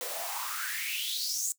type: noise with high-pass filter sweep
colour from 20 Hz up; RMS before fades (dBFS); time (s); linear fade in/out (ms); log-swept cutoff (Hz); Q
white; -34; 0.01-1.52; 0; 470 to 7600; 6.5
effects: noise-tail reverb RT60 0.1 s tail -18 dB re dry